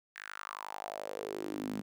sawtooth tone with high-pass filter sweep, 51.4 Hz, G#1, 17 cents flat, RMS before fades -41 dBFS, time 0.15-1.82 s, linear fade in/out 20 ms, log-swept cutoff 1800 to 210 Hz, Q 4.9, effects none

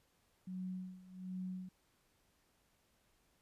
sine tone with tremolo, 184.8 Hz, F#3, 2 cents flat, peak -39 dBFS, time 0.47-1.69 s, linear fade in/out 5 ms, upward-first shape sine, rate 1.3 Hz, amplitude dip 85%, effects pink hiss -75 dBFS RMS until 3.41 s + resampled to 32000 Hz

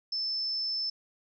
sine tone, 5274 Hz, E8, in tune, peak -29 dBFS, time 0.12-0.9 s, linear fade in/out 5 ms, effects none

